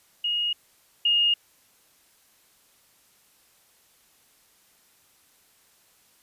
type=tone pair in turn; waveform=sine; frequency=2870 / 2847 Hz; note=F7 / F7; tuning=+47 / +33 cents; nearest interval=unison; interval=14 cents; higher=first; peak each=-23 / -18 dBFS; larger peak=second; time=0.24-0.53 / 1.05-1.34 s; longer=neither; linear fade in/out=5 ms; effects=white hiss -61 dBFS RMS until 6.22 s + resampled to 32000 Hz